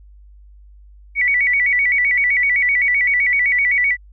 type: tone with vibrato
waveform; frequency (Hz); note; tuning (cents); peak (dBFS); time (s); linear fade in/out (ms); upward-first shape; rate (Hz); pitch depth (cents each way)
sine; 2100; C7; +6; -13; 1.15-3.97; 50; square; 7.8; 110
effects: added 50 Hz sine -41 dBFS peak until 4.12 s